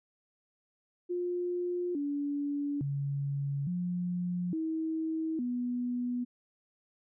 sine tone with pitch steps, 354.5 / 286.8 / 140.5 / 177.8 / 320.2 / 245.3 Hz, F4 / D4 / C#3 / F3 / D#4 / B3, +26 / -41 / +24 / +31 / +50 / -12 cents, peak -30 dBFS, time 1.09-6.25 s, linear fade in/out 20 ms, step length 860 ms, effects none

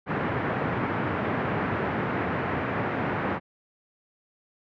pink band-pass noise, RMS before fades -28 dBFS, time 0.06-3.4 s, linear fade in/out 50 ms, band 100 to 2000 Hz, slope 24 dB/octave, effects none

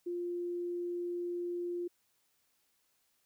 sine tone, 350 Hz, F4, 4 cents sharp, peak -34 dBFS, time 0.06-1.88 s, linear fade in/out 10 ms, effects white hiss -75 dBFS RMS until 3.25 s

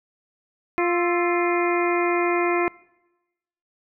harmonic tone with a mistuned harmonic, 349.2 Hz, F4, in tune, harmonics 1 / 2 / 3 / 4 / 5 / 6 / 7, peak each -21 / -27 / -27 / -32 / -34 / -29 / -31 dBFS, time 0.78-2.68 s, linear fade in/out 0 ms, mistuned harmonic 4, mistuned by -83 cents, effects noise-tail reverb RT60 1.0 s tail -23 dB re dry

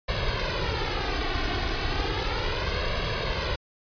pink noise with flanger, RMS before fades -27 dBFS, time 0.08-3.56 s, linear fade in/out 10 ms, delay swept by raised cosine 1.8 to 2.72 ms, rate 0.34 Hz, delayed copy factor +0.7, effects resampled to 11025 Hz

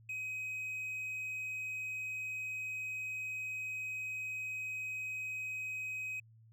triangle tone, 2527 Hz, D#7, 26 cents sharp, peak -36 dBFS, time 0.09-6.2 s, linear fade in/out 5 ms, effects added 112 Hz sine -58 dBFS peak until 6.52 s

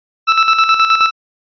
sawtooth tone with tremolo, 1318.5 Hz, E6, in tune, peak -3 dBFS, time 0.27-1.11 s, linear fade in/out 20 ms, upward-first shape square, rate 9.5 Hz, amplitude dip 55%, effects resampled to 11025 Hz

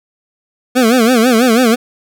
25% pulse tone with vibrato, 238.6 Hz, A#3, 41 cents sharp, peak -4 dBFS, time 0.75-1.76 s, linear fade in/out 20 ms, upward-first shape sine, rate 6.1 Hz, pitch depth 150 cents each way, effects none

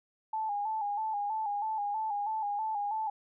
sine tone with vibrato, 846 Hz, G#5, 32 cents sharp, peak -30 dBFS, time 0.33-3.1 s, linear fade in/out 5 ms, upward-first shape square, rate 3.1 Hz, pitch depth 60 cents each way, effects none

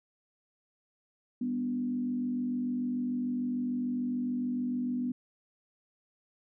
sine tone with frequency modulation, 246.9 Hz, B3, in tune, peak -29 dBFS, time 1.41-5.12 s, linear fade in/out 5 ms, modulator 46.8 Hz, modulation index 0.54, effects none

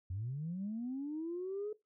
sine linear sweep, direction up, 85.7 to 430.1 Hz, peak -36 dBFS, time 0.1-1.73 s, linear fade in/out 5 ms, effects noise-tail reverb RT60 0.2 s tail -19 dB re dry + tanh soft clip ceiling -32 dBFS

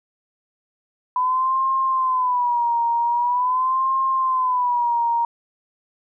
sine tone with vibrato, 997 Hz, B5, 16 cents sharp, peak -17 dBFS, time 1.16-5.25 s, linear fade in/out 2 ms, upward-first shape sine, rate 0.44 Hz, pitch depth 110 cents each way, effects none

